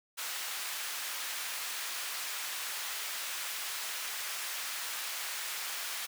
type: high-pass noise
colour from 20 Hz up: pink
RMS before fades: -38 dBFS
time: 0.17-6.07 s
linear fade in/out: 20 ms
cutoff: 1400 Hz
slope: 12 dB/octave
effects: none